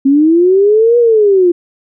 sine linear two-way sweep, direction up then down, 265.7 to 483.4 to 341.5 Hz, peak -5 dBFS, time 0.05-1.52 s, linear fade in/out 10 ms, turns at 0.98 s, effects none

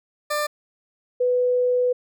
20% pulse / sine tone pair in turn, 595 / 496.3 Hz, D5 / B4, +22 / +8 cents, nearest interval minor third, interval 314 cents, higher first, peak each -17 dBFS, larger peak neither, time 0.3-0.47 / 1.2-1.93 s, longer second, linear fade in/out 10 ms, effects none

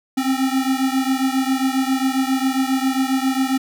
square beating tone pair, 261.6 / 269 Hz, C4 / C4, 0 / +48 cents, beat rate 7.4 Hz, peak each -20 / -22 dBFS, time 0.17-3.58 s, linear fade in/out 10 ms, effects none

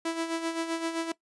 sawtooth tone with tremolo, 329.6 Hz, E4, in tune, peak -23 dBFS, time 0.05-1.12 s, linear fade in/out 5 ms, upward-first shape sine, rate 7.7 Hz, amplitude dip 60%, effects noise-tail reverb RT60 0.1 s tail -19 dB re dry + resampled to 24000 Hz

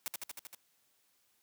white noise with echo, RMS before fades -37 dBFS, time 0.06-0.08 s, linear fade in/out 0 ms, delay 78 ms, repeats 6, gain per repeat -2 dB, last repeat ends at 0.548 s, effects white hiss -73 dBFS RMS until 1.42 s + high-pass 80 Hz 12 dB/octave

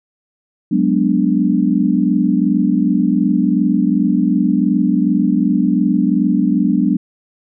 sine chord, G# half-diminished seventh, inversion third, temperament equal, 185 / 207.7 / 246.9 / 293.7 Hz, F#3 / G#3 / B3 / D4, 0 / 0 / 0 / 0 cents, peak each -17 dBFS, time 0.71-6.97 s, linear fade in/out 10 ms, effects none

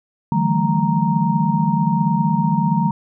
sine tone cluster, 151.6 / 167 / 188.2 / 217.8 / 932 Hz, D#3 / E3 / F#3 / A3 / A#5, -45 / +23 / +30 / -17 / -1 cents, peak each -21 dBFS, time 0.32-2.91 s, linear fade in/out 2 ms, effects none

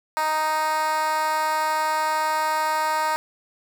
10% pulse tone with high-pass filter, 311.1 Hz, D#4, in tune, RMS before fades -23 dBFS, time 0.17-3.16 s, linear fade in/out 0 ms, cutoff 840 Hz, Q 3.4, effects none

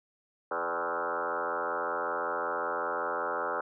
sine tone with frequency modulation, 932.3 Hz, A#5, in tune, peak -29 dBFS, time 0.51-3.61 s, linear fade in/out 5 ms, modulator 85.3 Hz, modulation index 6.1, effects none

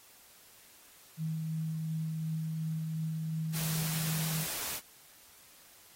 sine tone with tremolo, 159.2 Hz, D#3, 40 cents sharp, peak -31 dBFS, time 1.17-4.46 s, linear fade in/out 50 ms, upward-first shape triangle, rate 2.8 Hz, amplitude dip 25%
white noise, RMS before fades -37 dBFS, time 3.52-4.81 s, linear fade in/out 50 ms
effects white hiss -58 dBFS RMS until 5.95 s + AAC 48 kbps

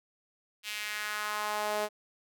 sawtooth tone with high-pass filter sweep, 210.5 Hz, G#3, 24 cents sharp, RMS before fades -34 dBFS, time 0.63-1.89 s, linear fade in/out 50 ms, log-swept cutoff 2800 to 540 Hz, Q 2, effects none

